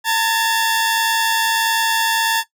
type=tone pair together; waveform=sawtooth; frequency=905.8 / 1710 Hz; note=A#5 / A6; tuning=-50 / -50 cents; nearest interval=major seventh; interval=1100 cents; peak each=-13 / -15 dBFS; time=0.04-2.44 s; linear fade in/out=50 ms; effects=noise-tail reverb RT60 0.1 s tail -17 dB re dry